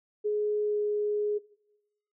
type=tone with pitch glide; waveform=sine; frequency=419.7 to 417.3 Hz; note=G#4 to G#4; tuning=+18 to +8 cents; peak=-25 dBFS; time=0.24-1.39 s; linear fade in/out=20 ms; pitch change=-10 cents; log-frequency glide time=0.63-0.77 s; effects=noise-tail reverb RT60 0.9 s tail -21 dB re dry